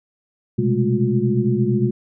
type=tone cluster; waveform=sine; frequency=122 / 130.7 / 202.5 / 216 / 358 Hz; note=B2 / C3 / G#3 / A3 / F4; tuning=-21 / -1 / -43 / -32 / +43 cents; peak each=-22 dBFS; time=0.58-1.91 s; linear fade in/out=10 ms; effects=none